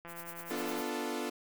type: click train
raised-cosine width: 0.5 ms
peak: -32 dBFS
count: 130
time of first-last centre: 0.05-0.809 s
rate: 170 Hz
type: noise with tremolo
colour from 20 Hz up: violet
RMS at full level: -43 dBFS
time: 0.07-0.91 s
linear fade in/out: 50 ms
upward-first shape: triangle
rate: 10 Hz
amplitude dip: 100%
type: chord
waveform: sawtooth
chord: B half-diminished seventh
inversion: none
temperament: equal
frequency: 246.9 / 293.7 / 349.2 / 440 Hz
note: B3 / D4 / F4 / A4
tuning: 0 / 0 / 0 / 0 cents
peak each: -36 dBFS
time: 0.5-1.3 s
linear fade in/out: 10 ms
effects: none